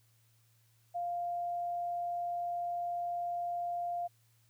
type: tone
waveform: sine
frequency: 698.5 Hz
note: F5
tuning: in tune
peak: -33 dBFS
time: 0.94-4.08 s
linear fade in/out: 20 ms
effects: added 114 Hz sine -67 dBFS peak until 4.49 s + white hiss -72 dBFS RMS until 4.49 s